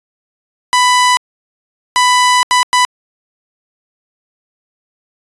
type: tone bursts at uneven times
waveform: sawtooth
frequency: 994 Hz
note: B5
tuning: 11 cents sharp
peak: -4 dBFS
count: 4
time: 0.73-1.17 / 1.96-2.43 / 2.51-2.63 / 2.73-2.85 s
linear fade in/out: 0 ms
effects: resampled to 24000 Hz